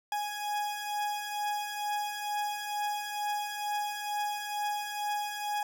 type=beating tone pair; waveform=40% pulse; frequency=830.6 / 832.8 Hz; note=G#5 / G#5; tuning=0 / +5 cents; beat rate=2.2 Hz; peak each=-32 / -37 dBFS; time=0.12-5.63 s; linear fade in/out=2 ms; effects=none